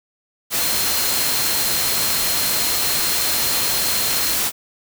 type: tone in noise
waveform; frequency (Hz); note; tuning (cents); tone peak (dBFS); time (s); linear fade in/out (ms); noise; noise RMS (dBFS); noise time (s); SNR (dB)
sine; 4186; C8; 0; -26; 0.57-4.37; 50; white; -20; 0.5-4.52; -9
effects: none